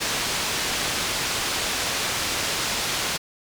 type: low-pass noise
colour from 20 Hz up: white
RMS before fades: -26 dBFS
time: 0-3.18 s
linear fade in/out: 20 ms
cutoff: 5800 Hz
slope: 12 dB/octave
effects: none